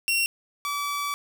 sawtooth tone pair in turn, 2737 / 1150.8 Hz, F7 / D6, -36 / -36 cents, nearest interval octave + minor third, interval 1500 cents, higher first, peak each -18 / -23 dBFS, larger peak first, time 0.08-0.26 / 0.65-1.14 s, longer second, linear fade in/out 0 ms, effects none

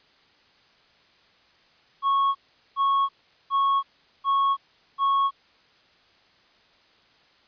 triangle tone bursts, 1102 Hz, C#6, 11 cents flat, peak -17 dBFS, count 5, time 2.02-5.31 s, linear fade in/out 50 ms, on 330 ms, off 410 ms, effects white hiss -59 dBFS RMS until 7.47 s + resampled to 11025 Hz

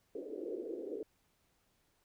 pink band-pass noise, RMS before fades -42 dBFS, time 0.15-1.03 s, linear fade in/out 2 ms, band 310 to 490 Hz, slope 48 dB/octave, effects pink hiss -75 dBFS RMS until 2.04 s

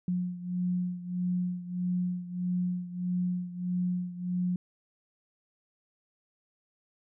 sine beating tone pair, 179 / 180.6 Hz, F3 / F#3, +43 / -42 cents, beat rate 1.6 Hz, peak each -30 / -34 dBFS, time 0.08-4.56 s, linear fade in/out 2 ms, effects none

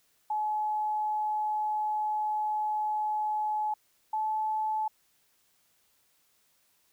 sine tone pair in turn, 852 / 864.9 Hz, G#5 / A5, +44 / -30 cents, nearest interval unison, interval 26 cents, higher second, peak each -27 dBFS, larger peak neither, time 0.3-3.74 / 4.13-4.88 s, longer first, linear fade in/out 5 ms, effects white hiss -69 dBFS RMS until 6.92 s

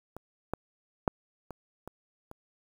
clicks, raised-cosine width 1 ms, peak -27 / -16 / -10 / -26 / -27 / -30 dBFS, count 6, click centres 0.166 / 0.536 / 1.078 / 1.507 / 1.876 / 2.314 s, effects 8-bit

